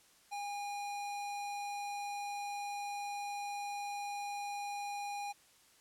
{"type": "tone", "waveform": "square", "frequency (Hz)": 814, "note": "G#5", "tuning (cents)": -35, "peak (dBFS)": -39, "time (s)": [0.31, 5.33], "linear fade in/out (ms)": 20, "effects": ["white hiss -65 dBFS RMS until 5.8 s", "low-pass 11000 Hz 12 dB/octave"]}